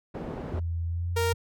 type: low-pass noise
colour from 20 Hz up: white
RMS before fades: -36 dBFS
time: 0.14-0.6 s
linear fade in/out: 10 ms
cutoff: 490 Hz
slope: 12 dB/octave
type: tone with pitch glide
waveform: sine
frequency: 84 to 88.13 Hz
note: E2 to F2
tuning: +33 to +16 cents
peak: -27 dBFS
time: 0.53-1.34 s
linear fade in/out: 10 ms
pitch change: +83 cents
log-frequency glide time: 0.87-1.17 s
type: tone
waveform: sawtooth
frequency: 465.1 Hz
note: A#4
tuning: 4 cents flat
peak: -21 dBFS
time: 1.16-1.33 s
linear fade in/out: 10 ms
effects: none